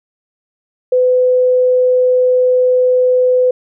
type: tone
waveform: sine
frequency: 504 Hz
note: B4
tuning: 35 cents sharp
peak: -8 dBFS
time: 0.92-3.51 s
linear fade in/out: 5 ms
effects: none